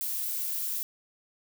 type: noise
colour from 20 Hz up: violet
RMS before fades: -32 dBFS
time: 0.01-0.83 s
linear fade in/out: 0 ms
effects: none